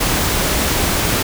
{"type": "noise", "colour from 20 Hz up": "pink", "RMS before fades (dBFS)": -17, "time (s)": [0, 1.23], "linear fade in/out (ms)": 10, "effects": []}